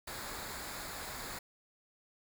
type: noise with comb filter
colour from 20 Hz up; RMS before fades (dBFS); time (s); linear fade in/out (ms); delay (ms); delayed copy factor
pink; -43; 0.07-1.39; 5; 0.34; -0.55
effects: none